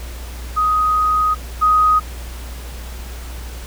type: tone pair in turn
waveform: sine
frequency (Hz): 1252 / 1252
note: D#6 / D#6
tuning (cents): +10 / +10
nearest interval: unison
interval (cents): 0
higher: neither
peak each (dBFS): -13 / -10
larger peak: second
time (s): 0.56-1.35 / 1.61-2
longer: first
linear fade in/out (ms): 20
effects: added 60 Hz sine -28 dBFS peak until 3.66 s + pink hiss -37 dBFS RMS until 3.66 s